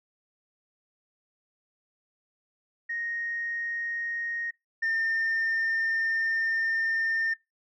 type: tone pair in turn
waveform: sine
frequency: 1864.7 / 1809.5 Hz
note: A#6 / A6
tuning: 0 / +48 cents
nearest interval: minor second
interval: 52 cents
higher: first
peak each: -29 / -23 dBFS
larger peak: second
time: 2.89-4.51 / 4.82-7.34 s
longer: second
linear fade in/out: 10 ms
effects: noise-tail reverb RT60 0.2 s tail -23 dB re dry + tanh soft clip ceiling -22 dBFS